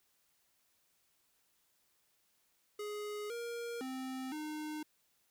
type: tone with pitch steps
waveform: square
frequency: 417.4 / 470.4 / 260.7 / 305.5 Hz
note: G#4 / A#4 / C4 / D#4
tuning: +9 / +16 / -6 / -32 cents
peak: -40 dBFS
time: 2.79-4.83 s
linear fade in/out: 5 ms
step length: 510 ms
effects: white hiss -75 dBFS RMS until 5.3 s